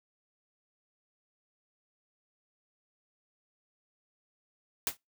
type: noise with exponential decay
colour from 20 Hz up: white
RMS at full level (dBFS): -26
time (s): 4.87-4.97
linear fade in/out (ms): 1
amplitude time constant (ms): 20
effects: noise-tail reverb RT60 0.2 s tail -25 dB re dry